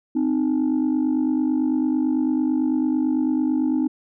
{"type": "tone pair together", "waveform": "sine", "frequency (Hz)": [259.1, 308.1], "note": ["C4", "D#4"], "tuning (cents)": [-17, -17], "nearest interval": "minor third", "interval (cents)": 300, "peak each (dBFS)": -19, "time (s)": [0.15, 3.88], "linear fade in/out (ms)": 10, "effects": ["tanh soft clip ceiling -15 dBFS"]}